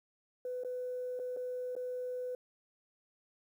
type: tone with dropouts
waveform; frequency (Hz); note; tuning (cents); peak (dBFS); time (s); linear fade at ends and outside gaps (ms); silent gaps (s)
sine; 500; B4; +21; -35; 0.45-2.35; 2; 0.636-0.647 / 1.192-1.197 / 1.365-1.37 / 1.753-1.764
effects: tanh soft clip ceiling -31 dBFS + 11-bit